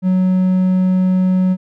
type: tone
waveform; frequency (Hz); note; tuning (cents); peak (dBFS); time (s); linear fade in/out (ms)
triangle; 185.2; F#3; +2; -9; 0.02-1.57; 50
effects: none